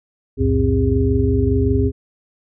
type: tone cluster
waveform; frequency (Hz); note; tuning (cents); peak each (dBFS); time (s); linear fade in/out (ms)
sine; 64.7 / 86.3 / 111.6 / 262.6 / 405.7; C2 / F2 / A2 / C4 / G#4; -19 / -20 / +25 / +6 / -41; -20; 0.37-1.92; 50
effects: none